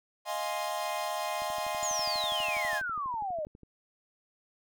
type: chord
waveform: 45% pulse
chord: F minor seventh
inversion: third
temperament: equal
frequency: 622.3 / 698.5 / 830.6 / 1046.5 Hz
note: Eb5 / F5 / Ab5 / C6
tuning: 0 / 0 / 0 / 0 cents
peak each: -37 dBFS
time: 0.25-2.82 s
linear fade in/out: 50 ms
type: click train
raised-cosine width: 3 ms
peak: -38 dBFS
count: 28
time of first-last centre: 1.42-3.633 s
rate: 12.2 Hz
type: exponential sweep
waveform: sine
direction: down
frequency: 7040 to 587.3 Hz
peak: -31 dBFS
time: 1.83-3.45 s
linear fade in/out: 0 ms
effects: none